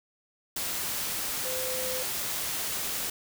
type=tone in noise; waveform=sine; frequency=513 Hz; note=C5; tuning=34 cents flat; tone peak=-34 dBFS; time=1.45-2.03 s; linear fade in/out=5 ms; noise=white; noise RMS=-32 dBFS; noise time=0.56-3.1 s; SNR=-5 dB; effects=none